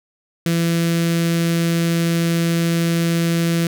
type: tone with notch filter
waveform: sawtooth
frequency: 167.9 Hz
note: E3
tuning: 32 cents sharp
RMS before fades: -18 dBFS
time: 0.46-3.67 s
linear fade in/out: 2 ms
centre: 880 Hz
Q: 0.77
effects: none